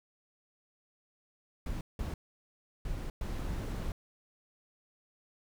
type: noise bursts at uneven times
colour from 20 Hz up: brown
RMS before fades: -36 dBFS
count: 4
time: 1.66-1.81 / 1.99-2.14 / 2.85-3.1 / 3.21-3.92 s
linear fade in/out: 2 ms
effects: none